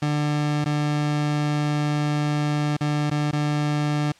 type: tone with dropouts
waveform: 30% pulse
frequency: 148.4 Hz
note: D3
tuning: 18 cents sharp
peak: -18 dBFS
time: 0.02-4.12 s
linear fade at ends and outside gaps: 5 ms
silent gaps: 0.644-0.658 / 2.768-2.808 / 3.101-3.112 / 3.312-3.329 s
effects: white hiss -54 dBFS RMS until 4.19 s + low-pass 6000 Hz 12 dB/octave